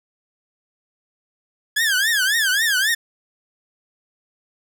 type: tone with vibrato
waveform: sawtooth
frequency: 1661.2 Hz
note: G#6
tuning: in tune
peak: -13 dBFS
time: 1.76-2.95 s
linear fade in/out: 10 ms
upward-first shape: triangle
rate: 3.7 Hz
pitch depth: 230 cents each way
effects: none